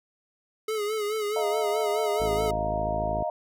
square tone with vibrato, 424.9 Hz, G#4, 40 cents sharp, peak -27 dBFS, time 0.68-2.51 s, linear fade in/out 5 ms, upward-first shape sine, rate 4.7 Hz, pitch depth 62 cents each way
sine chord, Eb suspended second, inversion none, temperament equal, 622.3 / 698.5 / 932.3 Hz, Eb5 / F5 / Bb5, 0 / 0 / 0 cents, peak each -29 / -30 / -35 dBFS, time 1.36-3.3 s, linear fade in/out 2 ms
harmonic tone, 53.7 Hz, A1, 41 cents flat, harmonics 1 / 2 / 3 / 4 / 5 / 6 / 7 / 8 / 9, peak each -34 / -37 / -39 / -40 / -41 / -42 / -42 / -43 / -44 dBFS, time 2.2-3.23 s, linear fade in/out 5 ms
effects none

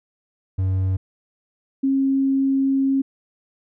triangle / sine tone pair in turn, 94.4 / 270.4 Hz, F#2 / C#4, +35 / -43 cents, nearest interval octave + tritone, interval 1822 cents, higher second, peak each -16 dBFS, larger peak neither, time 0.58-0.97 / 1.83-3.02 s, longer second, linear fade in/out 10 ms, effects none

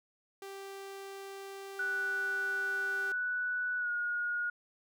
sawtooth tone, 392 Hz, G4, in tune, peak -39 dBFS, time 0.42-3.12 s, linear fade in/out 2 ms
sine tone with pitch glide, 1480 to 1439.5 Hz, F#6 to F#6, 0 to -48 cents, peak -31 dBFS, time 1.79-4.5 s, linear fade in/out 5 ms, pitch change -48 cents, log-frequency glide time 3.78-3.9 s
effects none

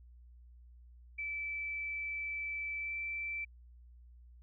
sine tone with pitch glide, 2317 to 2332 Hz, D7 to D7, -24 to -13 cents, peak -36 dBFS, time 1.18-3.45 s, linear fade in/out 10 ms, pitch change +11 cents, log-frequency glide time 2.79-2.93 s, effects added 60 Hz sine -54 dBFS peak until 4.42 s

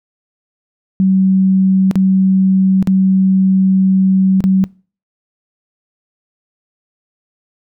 sine tone with dropouts, 190 Hz, F#3, 46 cents sharp, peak -8 dBFS, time 1-4.64 s, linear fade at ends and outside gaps 0 ms, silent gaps 1.912-1.956 / 2.826-2.873 / 4.405-4.44 s, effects noise-tail reverb RT60 0.4 s tail -24 dB re dry

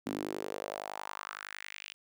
sawtooth tone with high-pass filter sweep, 50.8 Hz, G#1, 38 cents flat, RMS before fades -41 dBFS, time 0.06-1.94 s, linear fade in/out 5 ms, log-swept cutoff 250 to 2900 Hz, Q 3.1, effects none

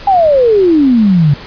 sine exponential sweep, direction down, 818 to 138.4 Hz, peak -5 dBFS, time 0.07-1.34 s, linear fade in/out 5 ms, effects pink hiss -30 dBFS RMS until 1.46 s + resampled to 11025 Hz

